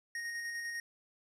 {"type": "tone with tremolo", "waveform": "square", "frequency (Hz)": 1864.7, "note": "A#6", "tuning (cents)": 0, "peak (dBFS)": -37, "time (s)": [0.15, 0.8], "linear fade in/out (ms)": 2, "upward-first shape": "square", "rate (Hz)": 10, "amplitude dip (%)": 25, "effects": ["low-pass 10000 Hz 12 dB/octave", "13-bit"]}